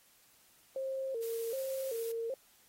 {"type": "tone with vibrato", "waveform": "sine", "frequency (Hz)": 493.9, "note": "B4", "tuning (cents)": 0, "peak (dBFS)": -34, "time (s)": [0.76, 2.34], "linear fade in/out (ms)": 2, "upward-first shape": "square", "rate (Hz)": 1.3, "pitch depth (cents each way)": 130}
{"type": "noise", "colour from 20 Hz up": "blue", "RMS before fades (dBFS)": -47, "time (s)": [1.22, 2.12], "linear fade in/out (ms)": 5}
{"effects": ["white hiss -65 dBFS RMS until 2.68 s", "AAC 48 kbps"]}